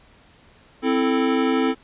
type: chord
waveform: square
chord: A minor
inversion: first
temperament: equal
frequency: 261.6 / 329.6 / 440 Hz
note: C4 / E4 / A4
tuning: 0 / 0 / 0 cents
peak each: -21 / -25 / -24 dBFS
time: 0.82-1.75 s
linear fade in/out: 50 ms
effects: pink hiss -53 dBFS RMS until 1.83 s + resampled to 8000 Hz